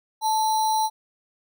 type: tone with sample-and-hold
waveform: sine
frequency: 873 Hz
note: A5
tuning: 14 cents flat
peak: -19 dBFS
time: 0.21-0.9 s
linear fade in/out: 50 ms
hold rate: 4900 Hz
effects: none